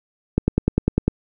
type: click train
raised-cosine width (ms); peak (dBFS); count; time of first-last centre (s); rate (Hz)
3; -3; 8; 0.38-1.08; 10
effects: none